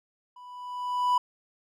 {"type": "tone with level ramp", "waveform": "triangle", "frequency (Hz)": 989, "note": "B5", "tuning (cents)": 2, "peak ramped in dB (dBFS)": [-44, -17], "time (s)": [0.36, 1.18], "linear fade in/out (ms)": 5, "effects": []}